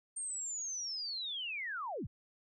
sine linear sweep, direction down, 8750 to 47.48 Hz, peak -37 dBFS, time 0.16-2.07 s, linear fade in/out 10 ms, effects none

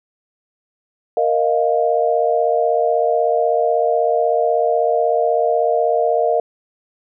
sine chord, Bb suspended fourth, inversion none, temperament equal, 466.2 / 622.3 / 698.5 Hz, Bb4 / Eb5 / F5, 0 / 0 / 0 cents, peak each -18 dBFS, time 1.17-6.4 s, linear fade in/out 2 ms, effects none

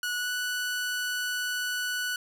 sawtooth tone with pitch glide, 1466 to 1481.3 Hz, F#6 to F#6, -16 to +2 cents, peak -25 dBFS, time 0.03-2.16 s, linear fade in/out 2 ms, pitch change +18 cents, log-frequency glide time 0.16-0.31 s, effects none

